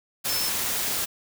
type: tone in noise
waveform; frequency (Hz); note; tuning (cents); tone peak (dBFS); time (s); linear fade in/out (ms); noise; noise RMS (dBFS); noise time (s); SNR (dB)
sine; 5274; E8; 0; -28; 0.28-0.5; 20; white; -27; 0.24-1.06; -4
effects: none